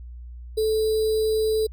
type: tone with sample-and-hold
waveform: sine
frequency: 436.8 Hz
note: A4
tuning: 13 cents flat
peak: -19 dBFS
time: 0.57-1.67 s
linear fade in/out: 10 ms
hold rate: 4410 Hz
effects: added 60 Hz sine -36 dBFS peak until 1.72 s